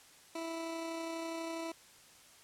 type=tone with amplitude modulation; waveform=20% pulse; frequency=329.3 Hz; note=E4; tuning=2 cents flat; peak=-32 dBFS; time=0.35-1.72 s; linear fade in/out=5 ms; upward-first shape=sine; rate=32.2 Hz; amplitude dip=25%; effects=white hiss -59 dBFS RMS until 2.43 s + low-pass 10000 Hz 12 dB/octave